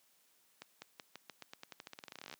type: accelerating click train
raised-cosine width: 0.2 ms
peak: -29 dBFS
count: 26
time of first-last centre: 0.62-2.339 s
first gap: 200 ms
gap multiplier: 0.89
effects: white hiss -71 dBFS RMS until 2.39 s + high-pass 150 Hz 12 dB/octave